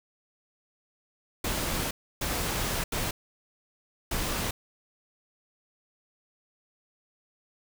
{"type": "noise bursts at uneven times", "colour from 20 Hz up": "pink", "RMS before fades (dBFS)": -30, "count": 4, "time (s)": [[1.44, 1.91], [2.21, 2.84], [2.92, 3.11], [4.11, 4.51]], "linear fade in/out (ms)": 5, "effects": []}